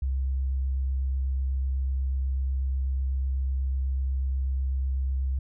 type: tone with vibrato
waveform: sine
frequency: 66.2 Hz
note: C2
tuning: 21 cents sharp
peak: -24 dBFS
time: 0.02-5.39 s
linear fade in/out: 5 ms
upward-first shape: sine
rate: 8.1 Hz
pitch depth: 11 cents each way
effects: none